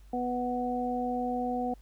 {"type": "harmonic tone", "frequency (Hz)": 246.9, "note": "B3", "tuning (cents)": 0, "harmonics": [1, 2, 3], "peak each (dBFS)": [-32, -35, -32], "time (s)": [0.13, 1.74], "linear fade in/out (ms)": 5, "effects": ["added 50 Hz sine -50 dBFS peak until 1.81 s", "pink hiss -66 dBFS RMS until 1.81 s"]}